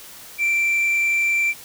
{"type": "tone with frequency modulation", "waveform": "sine", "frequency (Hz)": 2349, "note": "D7", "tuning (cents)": 0, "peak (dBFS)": -14, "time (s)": [0.38, 1.54], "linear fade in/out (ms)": 50, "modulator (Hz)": 31, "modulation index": 0.59, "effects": ["tanh soft clip ceiling -16 dBFS", "white hiss -41 dBFS RMS until 1.64 s"]}